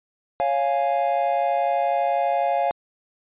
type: chord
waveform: triangle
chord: Db major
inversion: none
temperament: equal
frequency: 554.4 / 698.5 / 830.6 Hz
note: Db5 / F5 / Ab5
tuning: 0 / 0 / 0 cents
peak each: -23 / -20 / -23 dBFS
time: 0.4-2.71 s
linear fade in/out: 0 ms
effects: resampled to 8000 Hz